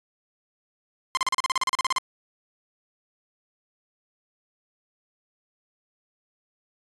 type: tone bursts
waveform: sawtooth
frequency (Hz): 1046.5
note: C6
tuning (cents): 0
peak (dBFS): -17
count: 15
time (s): 1.15-1.983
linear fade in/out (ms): 0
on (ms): 21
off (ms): 37
effects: resampled to 22050 Hz